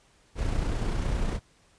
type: noise with amplitude modulation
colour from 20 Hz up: brown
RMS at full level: -26 dBFS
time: 0.35-1.4 s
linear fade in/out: 50 ms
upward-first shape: sine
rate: 30 Hz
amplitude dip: 35%
effects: pink hiss -62 dBFS RMS until 1.78 s + resampled to 22050 Hz